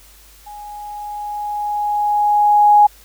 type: tone with level ramp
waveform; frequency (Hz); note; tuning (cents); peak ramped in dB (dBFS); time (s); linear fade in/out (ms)
sine; 831; G#5; +1; -32 to -5; 0.46-2.87; 10
effects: added 50 Hz sine -47 dBFS peak until 3.04 s + white hiss -47 dBFS RMS until 3.04 s